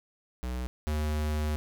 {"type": "tone pair in turn", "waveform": "square", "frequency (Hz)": [62.2, 75.95], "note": ["B1", "D#2"], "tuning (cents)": [13, -41], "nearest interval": "minor third", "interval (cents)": 346, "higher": "second", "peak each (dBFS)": [-32, -28], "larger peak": "second", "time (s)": [[0.43, 0.67], [0.87, 1.56]], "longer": "second", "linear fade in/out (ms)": 0, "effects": []}